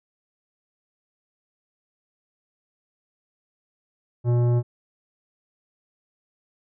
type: tone with tanh clipping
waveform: triangle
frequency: 120.6 Hz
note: B2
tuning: 41 cents flat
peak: -19 dBFS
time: 4.24-4.63 s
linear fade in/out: 50 ms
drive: 17 dB
effects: none